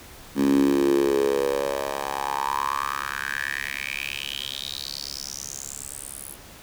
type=tone with high-pass filter sweep; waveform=10% pulse; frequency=69.3 Hz; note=C#2; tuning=in tune; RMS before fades=-26 dBFS; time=0.35-6.37 s; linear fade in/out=50 ms; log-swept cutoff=240 to 11000 Hz; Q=6.1; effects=pink hiss -45 dBFS RMS until 6.62 s